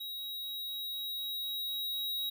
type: tone with level ramp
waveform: square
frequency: 3824 Hz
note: A#7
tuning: 43 cents sharp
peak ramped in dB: -39 to -33 dBFS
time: 0-2.3 s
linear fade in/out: 10 ms
effects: none